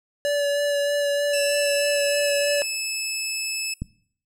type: tone with vibrato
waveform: square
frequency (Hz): 575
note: D5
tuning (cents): -37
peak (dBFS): -21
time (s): 0.25-2.62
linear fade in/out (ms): 0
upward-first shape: sine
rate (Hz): 3.2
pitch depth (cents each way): 14
type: tone with pitch glide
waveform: 15% pulse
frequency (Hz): 2664 to 2609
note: E7 to E7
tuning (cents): +18 to -18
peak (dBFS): -18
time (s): 1.33-3.74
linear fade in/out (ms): 5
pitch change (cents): -36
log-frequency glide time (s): 1.47-2.27
type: click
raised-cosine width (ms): 5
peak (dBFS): -15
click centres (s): 3.82
effects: noise-tail reverb RT60 0.6 s tail -22 dB re dry + low-pass 12000 Hz 12 dB/octave